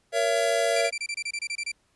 square chord, A# diminished, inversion none, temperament just, 466.2 / 559.4 / 671.3 Hz, A#4 / C#5 / E5, 0 / +16 / +31 cents, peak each -29 / -28 / -25 dBFS, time 0.12-0.91 s, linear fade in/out 50 ms
blue noise, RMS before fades -38 dBFS, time 0.35-0.81 s, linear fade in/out 10 ms
sawtooth tone bursts, 2349 Hz, D7, in tune, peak -25 dBFS, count 12, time 0.76-1.718 s, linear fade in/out 5 ms, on 56 ms, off 26 ms
effects pink hiss -68 dBFS RMS until 1.95 s + resampled to 24000 Hz

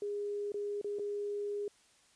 sine tone with dropouts, 410 Hz, G#4, 22 cents flat, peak -34 dBFS, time 0.02-1.68 s, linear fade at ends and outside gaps 2 ms, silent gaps 0.52-0.542 / 0.814-0.844 / 0.987-0.994 s, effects white hiss -66 dBFS RMS until 2.15 s + resampled to 22050 Hz

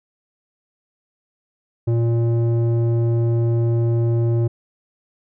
square tone with low-pass filter, 116.54 Hz, A#2, in tune, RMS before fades -18 dBFS, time 1.87-4.48 s, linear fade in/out 10 ms, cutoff 420 Hz, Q 1.1, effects none

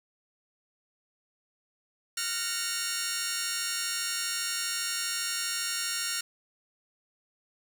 10% pulse chord, Gb major seventh, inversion third, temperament just, 1387.5 / 1480 / 1850 / 2220 Hz, F6 / Gb6 / Bb6 / Db7, -12 / 0 / -14 / +2 cents, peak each -26 / -30 / -27 / -31 dBFS, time 2.17-6.21 s, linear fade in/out 5 ms, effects 8-bit

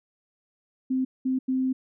sine tone bursts at uneven times, 260 Hz, C4, 11 cents flat, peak -22 dBFS, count 3, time 0.9-1.05 / 1.25-1.39 / 1.48-1.73 s, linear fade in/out 10 ms, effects none

